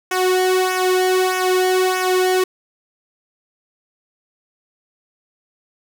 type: tone with flanger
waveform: sawtooth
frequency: 370 Hz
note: F#4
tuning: in tune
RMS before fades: -17 dBFS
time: 0.11-2.44 s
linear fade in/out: 5 ms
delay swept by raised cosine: 0.23 to 1.93 ms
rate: 1.6 Hz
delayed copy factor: -0.75
effects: none